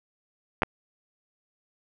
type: clicks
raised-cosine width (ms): 0.5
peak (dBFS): -8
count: 2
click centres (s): 0.621 / 0.633
effects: none